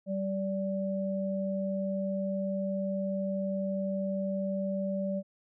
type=tone pair together; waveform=sine; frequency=193.7 / 581.5 Hz; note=G3 / D5; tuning=-20 / -17 cents; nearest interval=octave + perfect fifth; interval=1903 cents; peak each=-31 / -33 dBFS; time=0.06-5.23 s; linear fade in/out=50 ms; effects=none